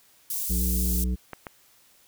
white high-pass noise, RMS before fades -30 dBFS, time 0.3-1.04 s, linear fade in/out 2 ms, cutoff 7800 Hz, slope 12 dB/octave
harmonic tone, 61.74 Hz, B1, in tune, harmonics 1 / 3 / 5 / 7, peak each -24 / -30 / -41 / -44 dBFS, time 0.49-1.16 s, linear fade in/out 20 ms
clicks, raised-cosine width 0.5 ms, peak -20 dBFS, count 2, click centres 1.333 / 1.468 s
effects white hiss -59 dBFS RMS until 2.07 s

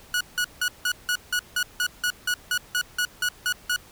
sawtooth tone bursts, 1461 Hz, F#6, 22 cents flat, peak -18 dBFS, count 16, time 0.14-3.762 s, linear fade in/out 2 ms, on 67 ms, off 170 ms, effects pink hiss -50 dBFS RMS until 3.91 s

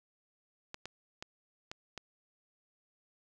clicks, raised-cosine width 0.2 ms, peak -24 dBFS, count 5, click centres 0.744 / 0.856 / 1.225 / 1.715 / 1.977 s, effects none

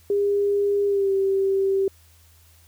sine tone with pitch glide, 404.3 to 388.7 Hz, G#4 to G4, -46 to -15 cents, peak -18 dBFS, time 0.1-1.88 s, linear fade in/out 2 ms, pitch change -69 cents, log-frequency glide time 0.86-1.12 s, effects added 82 Hz sine -53 dBFS peak until 2.67 s + white hiss -57 dBFS RMS until 2.67 s

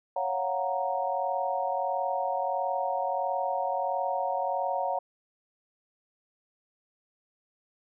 sine chord, Gb major seventh, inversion second, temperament equal, 554.4 / 698.5 / 740 / 932.3 Hz, Db5 / F5 / Gb5 / Bb5, 0 / 0 / 0 / 0 cents, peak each -32 / -34 / -31 / -32 dBFS, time 0.16-4.99 s, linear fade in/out 5 ms, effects none

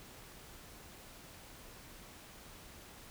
silence, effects pink hiss -54 dBFS RMS until 3.1 s

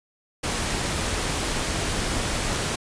pink noise, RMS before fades -26 dBFS, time 0.43-2.76 s, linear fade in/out 10 ms, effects resampled to 22050 Hz

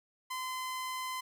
sawtooth tone, 1027 Hz, C6, 33 cents flat, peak -32 dBFS, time 0.3-1.21 s, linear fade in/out 10 ms, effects none

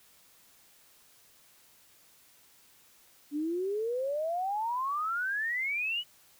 sine exponential sweep, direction up, 284.3 to 3000 Hz, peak -29 dBFS, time 3.31-6.04 s, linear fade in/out 50 ms, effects white hiss -61 dBFS RMS until 6.39 s

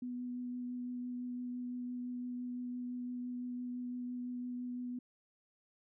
sine tone with vibrato, 246.9 Hz, B3, in tune, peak -38 dBFS, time 0.02-4.99 s, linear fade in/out 5 ms, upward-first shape triangle, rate 5.9 Hz, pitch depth 11 cents each way, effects none

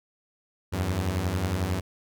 sawtooth beating tone pair, 83.2 / 94.2 Hz, E2 / F#2, +17 / +32 cents, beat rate 11 Hz, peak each -26 / -23 dBFS, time 0.72-1.81 s, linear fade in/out 20 ms, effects none

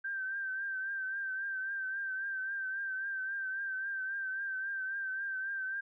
sine tone with vibrato, 1564 Hz, G6, 4 cents flat, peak -34 dBFS, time 0.04-5.81 s, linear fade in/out 10 ms, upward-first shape triangle, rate 3.7 Hz, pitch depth 51 cents each way, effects none

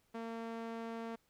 sawtooth tone with band-pass filter, 228.3 Hz, A#3, 36 cents flat, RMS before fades -43 dBFS, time 0.14-1.16 s, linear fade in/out 10 ms, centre 650 Hz, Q 0.52, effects pink hiss -75 dBFS RMS until 1.29 s

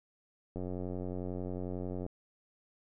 click train, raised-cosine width 2 ms, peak -26 dBFS, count 138, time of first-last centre 0.56-2.064 s, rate 91.1 Hz, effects none

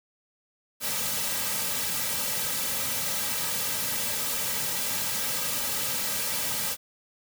white noise with comb filter, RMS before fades -29 dBFS, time 0.8-6.77 s, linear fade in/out 50 ms, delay 2.8 ms, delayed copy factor -0.9, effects none

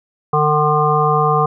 harmonic tone, 150.7 Hz, D3, 45 cents sharp, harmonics 1 / 3 / 5 / 7 / 8, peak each -18 / -18 / -18 / -18 / -18 dBFS, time 0.33-1.46 s, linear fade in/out 5 ms, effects none

